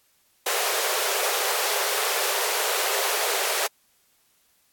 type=high-pass noise; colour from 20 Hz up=pink; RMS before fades=-25 dBFS; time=0.46-3.67 s; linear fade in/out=5 ms; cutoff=390 Hz; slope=96 dB/octave; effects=white hiss -64 dBFS RMS until 4.72 s + AAC 64 kbps